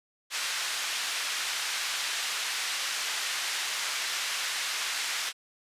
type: band-pass noise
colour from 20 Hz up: pink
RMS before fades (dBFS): -32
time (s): 0.3-5.33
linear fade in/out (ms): 50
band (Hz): 1700 to 7300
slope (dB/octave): 12
effects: resampled to 32000 Hz